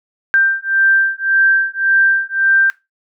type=beating tone pair; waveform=sine; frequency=1574 / 1575.8 Hz; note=G6 / G6; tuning=+7 / +9 cents; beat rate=1.8 Hz; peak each=-14 dBFS; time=0.34-2.7 s; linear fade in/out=0 ms; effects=noise-tail reverb RT60 0.2 s tail -18 dB re dry